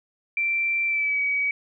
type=tone with pitch glide; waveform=sine; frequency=2349 to 2269 Hz; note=D7 to C#7; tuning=0 to +40 cents; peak=-21 dBFS; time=0.37-1.51 s; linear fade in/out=2 ms; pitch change=-60 cents; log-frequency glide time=0.86-1.2 s; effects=none